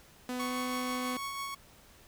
sawtooth tone with pitch glide, 250 to 251.9 Hz, B3 to B3, +21 to +34 cents, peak -30 dBFS, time 0.29-1.17 s, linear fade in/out 2 ms, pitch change +13 cents, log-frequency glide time 0.41-0.55 s
sawtooth tone with tremolo, 1108.7 Hz, C#6, in tune, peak -31 dBFS, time 0.39-1.55 s, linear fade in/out 10 ms, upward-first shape sine, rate 6.1 Hz, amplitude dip 30%
effects pink hiss -58 dBFS RMS until 2.07 s

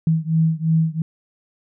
sine beating tone pair, 160 / 162.9 Hz, D#3 / E3, +49 / -20 cents, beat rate 2.9 Hz, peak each -18 / -19 dBFS, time 0.07-1.02 s, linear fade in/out 2 ms, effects none

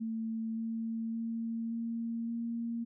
sine tone with pitch steps, 224.1 / 226.2 / 228.3 / 230.4 / 232.5 Hz, A3 / A3 / A#3 / A#3 / A#3, +32 / +48 / -36 / -20 / -4 cents, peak -33 dBFS, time 0-2.85 s, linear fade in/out 20 ms, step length 570 ms, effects none

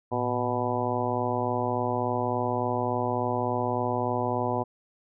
harmonic tone with a mistuned harmonic, 123.47 Hz, B2, in tune, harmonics 1 / 2 / 3 / 4 / 5 / 6 / 7 / 8, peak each -33 / -33 / -33 / -33 / -33 / -33 / -33 / -33 dBFS, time 0.11-4.64 s, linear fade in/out 20 ms, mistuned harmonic 1, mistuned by -140 cents, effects none

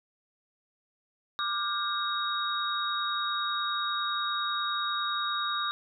sine tone cluster, 1185 / 1412 / 1591 / 3770 Hz, D6 / F6 / G6 / A#7, +15 / +19 / +25 / +19 cents, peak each -31 / -36 / -40 / -32 dBFS, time 1.39-5.71 s, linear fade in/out 0 ms, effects none

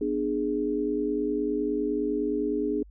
sine chord, G# diminished, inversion first, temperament just, 249.2 / 299 / 415.3 Hz, B3 / D4 / G#4, +16 / +31 / 0 cents, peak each -32 / -28 / -28 dBFS, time 0.01-2.83 s, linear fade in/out 5 ms, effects added 50 Hz sine -47 dBFS peak until 2.9 s

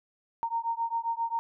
sine beating tone pair, 919 / 926.5 Hz, A#5 / A#5, -25 / -11 cents, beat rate 7.5 Hz, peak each -31 dBFS, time 0.43-1.39 s, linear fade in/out 0 ms, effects none

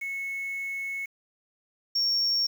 sine tone pair in turn, 2197 / 5511 Hz, C#7 / F8, -16 / -24 cents, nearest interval octave + major third, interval 1592 cents, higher second, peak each -30 / -21 dBFS, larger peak second, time 0.01-1.06 / 1.95-2.47 s, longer first, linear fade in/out 10 ms, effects tanh soft clip ceiling -19 dBFS + 8-bit

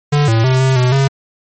square tone with pitch steps, 146.3 / 112.7 / 129.9 / 131.9 / 125.8 / 136.5 Hz, D3 / A2 / C3 / C3 / B2 / C#3, -6 / +42 / -12 / +14 / +32 / -26 cents, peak -10 dBFS, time 0.12-1.08 s, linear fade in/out 10 ms, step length 160 ms, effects MP3 32 kbps

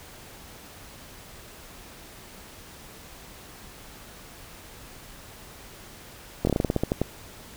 slowing click train, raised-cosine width 2 ms, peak -9 dBFS, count 12, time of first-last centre 6.45-7.016 s, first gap 22 ms, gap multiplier 1.16, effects pink hiss -46 dBFS RMS until 7.56 s

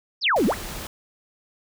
sine exponential two-way sweep, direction down then up, 5730 to 185 to 2531 Hz, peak -17 dBFS, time 0.21-0.55 s, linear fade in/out 50 ms, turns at 0.46 s
pink noise, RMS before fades -34 dBFS, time 0.36-0.87 s, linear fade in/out 2 ms
effects none

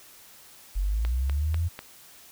sine linear sweep, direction up, 43.65 to 87.2 Hz, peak -23 dBFS, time 0.75-1.69 s, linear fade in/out 20 ms
click train, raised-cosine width 0.3 ms, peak -20 dBFS, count 4, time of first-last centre 1.05-1.791 s, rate 4.05 Hz
effects white hiss -51 dBFS RMS until 2.31 s

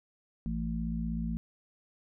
harmonic tone, 56.2 Hz, A1, 37 cents sharp, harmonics 1 / 3 / 4, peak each -35 / -35 / -35 dBFS, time 0.46-1.37 s, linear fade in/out 0 ms, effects none

